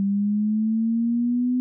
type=linear sweep; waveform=sine; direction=up; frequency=196 to 252.4 Hz; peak=-19 dBFS; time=0-1.6 s; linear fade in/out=0 ms; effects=none

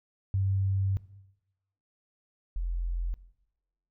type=tone pair in turn; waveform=sine; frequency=96.9 / 43.16 Hz; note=G2 / F1; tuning=-20 / -20 cents; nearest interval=octave + major second; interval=1400 cents; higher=first; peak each=-24 / -28 dBFS; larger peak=first; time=0.34-0.97 / 2.56-3.14 s; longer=first; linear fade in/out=0 ms; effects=noise-tail reverb RT60 0.9 s tail -18 dB re dry

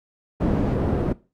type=low-pass noise; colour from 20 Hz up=white; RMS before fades=-22 dBFS; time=0.4-1.13 s; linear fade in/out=10 ms; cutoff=330 Hz; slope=12 dB/octave; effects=noise-tail reverb RT60 0.3 s tail -19 dB re dry + Opus 48 kbps

